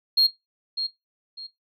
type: tone with echo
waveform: sine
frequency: 4249 Hz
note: C8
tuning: 26 cents sharp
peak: -13 dBFS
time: 0.17-0.27 s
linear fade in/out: 10 ms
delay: 600 ms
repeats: 2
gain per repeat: -11 dB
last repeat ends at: 1.47 s
effects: noise-tail reverb RT60 0.2 s tail -21 dB re dry + tanh soft clip ceiling -13 dBFS